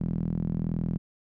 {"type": "tone with band-pass filter", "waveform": "sawtooth", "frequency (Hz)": 41.2, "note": "E1", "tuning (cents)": 0, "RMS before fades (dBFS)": -29, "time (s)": [0, 0.98], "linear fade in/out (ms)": 10, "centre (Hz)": 180, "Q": 3.5, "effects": []}